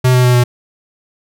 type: tone with pitch steps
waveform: square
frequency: 127.2 / 125.67 / 124.15 / 122.65 Hz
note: C3 / B2 / B2 / B2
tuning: -48 / +31 / +9 / -12 cents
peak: -8 dBFS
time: 0.04-0.44 s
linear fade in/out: 10 ms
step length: 100 ms
effects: none